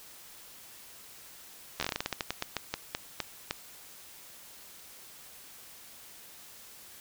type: slowing click train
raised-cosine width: 0.2 ms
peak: -13 dBFS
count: 19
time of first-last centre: 1.8-3.509 s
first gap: 12 ms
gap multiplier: 1.21
effects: white hiss -51 dBFS RMS until 7 s